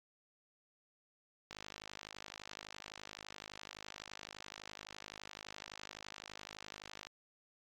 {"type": "click train", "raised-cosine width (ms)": 0.2, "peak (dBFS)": -28, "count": 289, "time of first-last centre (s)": [1.51, 7.07], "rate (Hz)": 51.8, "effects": ["AAC 64 kbps"]}